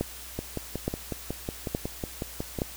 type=two click trains; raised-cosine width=2 ms; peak=-17 / -13 dBFS; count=13 / 4; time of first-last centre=0.39-2.588 / 0.01-2.619 s; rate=5.46 / 1.15 Hz; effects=added 60 Hz sine -48 dBFS peak until 2.76 s + white hiss -43 dBFS RMS until 2.76 s